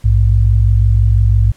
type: tone pair together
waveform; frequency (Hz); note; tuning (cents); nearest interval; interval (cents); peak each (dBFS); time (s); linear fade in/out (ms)
sine; 57.82 / 103.83; A#1 / G#2; -13 / 0; minor seventh; 1013; -10; 0.04-1.52; 10
effects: pink hiss -49 dBFS RMS until 1.56 s + low-pass 12000 Hz 12 dB/octave